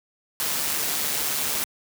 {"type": "noise with amplitude modulation", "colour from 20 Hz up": "white", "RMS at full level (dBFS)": -24, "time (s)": [0.4, 1.64], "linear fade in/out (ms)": 0, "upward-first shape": "sine", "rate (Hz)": 147, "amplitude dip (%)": 40, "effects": ["high-pass 100 Hz 12 dB/octave"]}